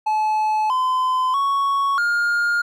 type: tone with pitch steps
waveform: triangle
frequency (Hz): 861 / 1023 / 1111 / 1415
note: A5 / C6 / C#6 / F6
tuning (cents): -38 / -39 / +4 / +22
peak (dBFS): -15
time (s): 0.06-2.62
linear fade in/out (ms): 10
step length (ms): 640
effects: none